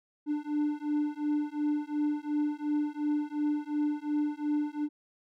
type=beating tone pair; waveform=triangle; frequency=295.5 / 298.3 Hz; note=D4 / D4; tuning=+11 / +27 cents; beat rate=2.8 Hz; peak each=-29 dBFS; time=0.26-4.89 s; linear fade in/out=50 ms; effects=none